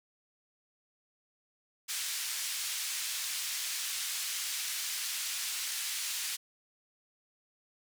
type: band-pass noise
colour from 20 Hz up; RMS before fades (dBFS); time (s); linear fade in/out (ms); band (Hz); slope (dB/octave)
white; -36; 1.88-6.37; 20; 2000 to 9200; 12
effects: none